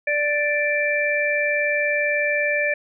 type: harmonic tone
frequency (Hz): 587.3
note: D5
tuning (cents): 0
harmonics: 1 / 3 / 4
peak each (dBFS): -23 / -23 / -23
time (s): 0.07-2.74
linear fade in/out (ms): 5
effects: none